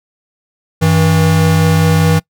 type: tone pair together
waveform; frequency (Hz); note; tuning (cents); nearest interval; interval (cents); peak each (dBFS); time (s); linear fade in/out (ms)
square; 95.7 / 161.05; G2 / E3; -41 / -40; major sixth; 901; -14 / -10; 0.81-2.2; 20
effects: noise-tail reverb RT60 0.1 s tail -24 dB re dry